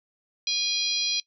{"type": "harmonic tone", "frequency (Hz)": 818, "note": "G#5", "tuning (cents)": -26, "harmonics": [3, 4, 5, 6, 7], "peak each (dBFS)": [-32, -31, -27, -31, -32], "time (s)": [0.47, 1.2], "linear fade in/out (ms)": 2, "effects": ["noise-tail reverb RT60 0.1 s tail -22 dB re dry"]}